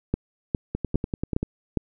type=two click trains; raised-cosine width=3 ms; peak=-13 / -9 dBFS; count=8 / 5; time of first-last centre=0.75-1.43 / 0.14-1.773 s; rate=10.3 / 2.45 Hz; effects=none